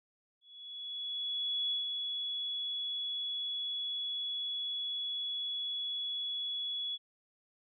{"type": "tone with ADSR envelope", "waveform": "sine", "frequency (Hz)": 3384, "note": "G#7", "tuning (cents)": 32, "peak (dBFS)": -30, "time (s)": [0.41, 6.98], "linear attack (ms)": 1300, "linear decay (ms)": 140, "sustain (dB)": -4, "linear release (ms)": 37, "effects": []}